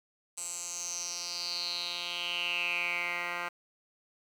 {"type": "tone with band-pass filter sweep", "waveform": "10% pulse", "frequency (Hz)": 174.5, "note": "F3", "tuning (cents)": -1, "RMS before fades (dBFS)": -35, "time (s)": [0.37, 3.49], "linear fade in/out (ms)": 10, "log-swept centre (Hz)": [8100, 1700], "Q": 6.3, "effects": ["9-bit"]}